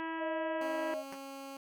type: harmonic tone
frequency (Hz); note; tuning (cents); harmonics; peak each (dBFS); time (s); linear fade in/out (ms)
325.3; E4; -23; 1 / 2 / 3 / 4 / 5 / 6 / 7 / 8 / 9 / 10; -39 / -48 / -40 / -50 / -44 / -49 / -57 / -53 / -57 / -62; 0-0.94; 0
type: tone with pitch glide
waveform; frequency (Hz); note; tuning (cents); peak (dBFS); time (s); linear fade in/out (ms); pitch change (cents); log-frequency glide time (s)
sine; 630 to 622.8; D#5 to D#5; +21 to +2; -35; 0.18-1.04; 50; -19; 0.67-0.84
type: tone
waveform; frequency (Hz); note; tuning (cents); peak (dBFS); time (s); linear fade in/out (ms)
15% pulse; 273.1; C#4; -26; -37; 0.61-1.57; 2
type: tone with exponential decay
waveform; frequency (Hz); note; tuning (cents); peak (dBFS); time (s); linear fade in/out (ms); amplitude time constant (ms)
5% pulse; 191.2; G3; -43; -31; 1.12-1.2; 2; 17
effects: none